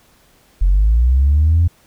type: linear sweep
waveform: sine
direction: up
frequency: 42.67 to 87.31 Hz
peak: -8 dBFS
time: 0.61-1.68 s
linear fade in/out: 10 ms
effects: tanh soft clip ceiling -6 dBFS + pink hiss -53 dBFS RMS until 1.86 s